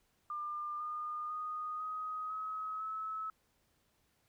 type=tone with pitch steps; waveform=sine; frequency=1199 / 1217.8 / 1237 / 1256.4 / 1276.2 / 1296.2 Hz; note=D6 / D#6 / D#6 / D#6 / D#6 / E6; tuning=+36 / -38 / -10 / +16 / +44 / -30 cents; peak=-37 dBFS; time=0.3-3.3 s; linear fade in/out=2 ms; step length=500 ms; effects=pink hiss -75 dBFS RMS until 4.28 s